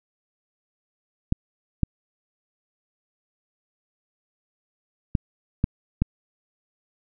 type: clicks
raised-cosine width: 5 ms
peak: -7 dBFS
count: 5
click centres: 1.324 / 1.833 / 5.152 / 5.641 / 6.02 s
effects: none